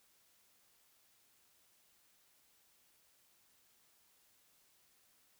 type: silence
effects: white hiss -71 dBFS RMS until 5.39 s